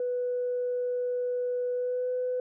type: tone with pitch glide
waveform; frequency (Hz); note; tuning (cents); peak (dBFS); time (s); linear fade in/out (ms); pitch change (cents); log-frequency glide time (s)
sine; 493.9 to 501.7; B4 to B4; 0 to +27; -26; 0-2.4; 2; +27; 1.73-2.1
effects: tanh soft clip ceiling -22 dBFS